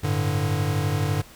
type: chord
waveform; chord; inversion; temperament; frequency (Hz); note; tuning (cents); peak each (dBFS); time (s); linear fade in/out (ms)
square; G suspended second; none; equal; 98 / 110 / 146.83; G2 / A2 / D3; 0 / 0 / 0; -26 / -29 / -26; 0.03-1.22; 10
effects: pink hiss -48 dBFS RMS until 1.35 s